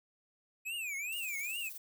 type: tone with vibrato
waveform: square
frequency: 2489 Hz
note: D#7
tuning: in tune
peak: -37 dBFS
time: 0.65-1.7 s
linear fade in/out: 20 ms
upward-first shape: triangle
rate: 2.4 Hz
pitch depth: 260 cents each way
type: noise with tremolo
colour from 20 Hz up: violet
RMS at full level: -44 dBFS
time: 1.12-1.78 s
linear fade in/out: 5 ms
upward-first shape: triangle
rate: 19 Hz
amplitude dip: 55%
effects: none